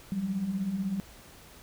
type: beating tone pair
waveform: sine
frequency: 179.1 / 195.1 Hz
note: F3 / G3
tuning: +44 / -8 cents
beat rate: 16 Hz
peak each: -36 / -29 dBFS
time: 0.12-1 s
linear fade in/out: 0 ms
effects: pink hiss -52 dBFS RMS until 1.62 s